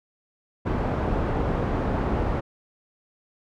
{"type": "low-pass noise", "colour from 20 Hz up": "pink", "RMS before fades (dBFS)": -25, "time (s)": [0.65, 2.41], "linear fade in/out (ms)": 20, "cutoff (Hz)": 1000, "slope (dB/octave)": 12, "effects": []}